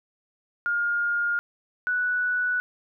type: tone pair in turn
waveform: sine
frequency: 1417 / 1478.5 Hz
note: F6 / F#6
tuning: +25 / -2 cents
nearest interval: minor second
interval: 73 cents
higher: second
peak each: -22 dBFS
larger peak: neither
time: 0.66-1.39 / 1.87-2.6 s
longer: neither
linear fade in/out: 0 ms
effects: none